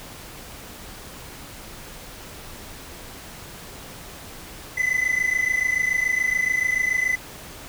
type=tone pair together; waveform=triangle; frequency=2000 / 2027 Hz; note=B6 / B6; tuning=+21 / +45 cents; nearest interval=unison; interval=24 cents; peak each=-21 dBFS; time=4.77-7.16 s; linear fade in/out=10 ms; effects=pink hiss -40 dBFS RMS until 7.68 s